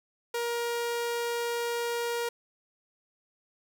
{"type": "tone", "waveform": "sawtooth", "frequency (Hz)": 472.3, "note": "A#4", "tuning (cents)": 23, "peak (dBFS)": -25, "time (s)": [0.34, 2.29], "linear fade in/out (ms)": 5, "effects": []}